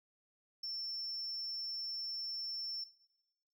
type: tone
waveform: triangle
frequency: 5390 Hz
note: E8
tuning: 38 cents sharp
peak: -37 dBFS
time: 0.63-2.84 s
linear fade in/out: 5 ms
effects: noise-tail reverb RT60 1.0 s tail -18 dB re dry + tanh soft clip ceiling -34 dBFS

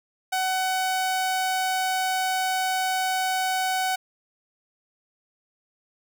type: tone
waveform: sawtooth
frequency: 750 Hz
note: F#5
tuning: 23 cents sharp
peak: -19 dBFS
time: 0.32-3.96 s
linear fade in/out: 10 ms
effects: none

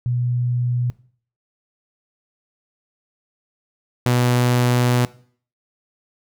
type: tone pair in turn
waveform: sine / sawtooth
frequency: 122.5 / 122.99 Hz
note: B2 / B2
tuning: -14 / -7 cents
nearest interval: unison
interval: 7 cents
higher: second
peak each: -18 / -11 dBFS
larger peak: second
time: 0.06-0.9 / 4.06-5.05 s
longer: second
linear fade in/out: 0 ms
effects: noise-tail reverb RT60 0.5 s tail -20 dB re dry

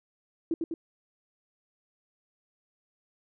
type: tone with echo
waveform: sine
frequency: 329.6 Hz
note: E4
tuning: in tune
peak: -24 dBFS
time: 0.51-0.54 s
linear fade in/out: 2 ms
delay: 100 ms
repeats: 2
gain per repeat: -3 dB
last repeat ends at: 0.74 s
effects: none

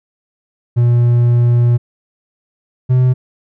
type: tone pair in turn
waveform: triangle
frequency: 120 / 127.14 Hz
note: B2 / C3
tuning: -49 / -49 cents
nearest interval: minor second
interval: 100 cents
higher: second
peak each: -6 dBFS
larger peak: neither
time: 0.76-1.78 / 2.89-3.14 s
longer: first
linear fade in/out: 20 ms
effects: none

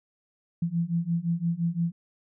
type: beating tone pair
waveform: sine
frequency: 166.2 / 172 Hz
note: E3 / F3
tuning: +15 / -26 cents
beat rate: 5.8 Hz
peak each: -28 / -27 dBFS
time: 0.62-1.92 s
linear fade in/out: 5 ms
effects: none

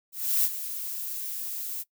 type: noise with ADSR envelope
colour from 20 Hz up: violet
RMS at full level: -22 dBFS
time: 0.12-1.84 s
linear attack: 320 ms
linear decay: 46 ms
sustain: -12 dB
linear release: 31 ms
effects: noise-tail reverb RT60 0.1 s tail -20 dB re dry

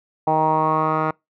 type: tone with low-pass filter sweep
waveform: 10% pulse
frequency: 156.8 Hz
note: D#3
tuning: 14 cents sharp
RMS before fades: -19 dBFS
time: 0.27-1.11 s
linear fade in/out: 5 ms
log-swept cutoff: 840 to 1400 Hz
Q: 5.9
effects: noise-tail reverb RT60 0.2 s tail -26 dB re dry

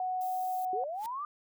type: tone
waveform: sine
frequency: 740 Hz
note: F#5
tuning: in tune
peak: -30 dBFS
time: 0-0.84 s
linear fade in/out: 2 ms
type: noise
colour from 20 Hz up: violet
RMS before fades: -49 dBFS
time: 0.21-0.65 s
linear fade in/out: 0 ms
type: linear sweep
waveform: sine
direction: up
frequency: 371.8 to 1222 Hz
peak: -34 dBFS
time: 0.73-1.25 s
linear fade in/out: 2 ms
type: noise with exponential growth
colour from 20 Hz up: white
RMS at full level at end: -45 dBFS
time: 0.92-1.06 s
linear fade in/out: 0 ms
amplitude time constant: 29 ms
effects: none

